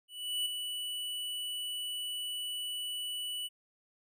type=tone with ADSR envelope; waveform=square; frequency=2960 Hz; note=F#7; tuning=in tune; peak=-30 dBFS; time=0.08-3.49 s; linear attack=380 ms; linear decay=4 ms; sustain=-6 dB; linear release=31 ms; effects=none